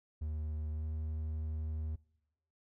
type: tone with pitch glide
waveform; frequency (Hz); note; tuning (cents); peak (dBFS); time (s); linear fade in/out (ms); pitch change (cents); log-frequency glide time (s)
triangle; 76.8 to 77.96; D#2 to D#2; -22 to +4; -33; 0.21-1.96; 10; +26; 0.74-0.83
effects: noise-tail reverb RT60 0.9 s tail -24 dB re dry